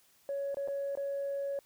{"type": "tone with dropouts", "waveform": "sine", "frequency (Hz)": 558, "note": "C#5", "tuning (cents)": 11, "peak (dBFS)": -31, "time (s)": [0.29, 1.59], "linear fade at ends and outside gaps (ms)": 1, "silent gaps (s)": [[0.545, 0.57], [0.676, 0.684], [0.953, 0.973]], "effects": ["tanh soft clip ceiling -29 dBFS", "white hiss -66 dBFS RMS until 1.65 s"]}